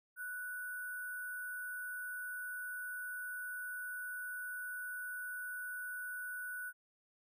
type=tone with sample-and-hold; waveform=sine; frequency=1480 Hz; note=F#6; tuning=in tune; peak=-40 dBFS; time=0.16-6.73 s; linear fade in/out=50 ms; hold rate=11025 Hz; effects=none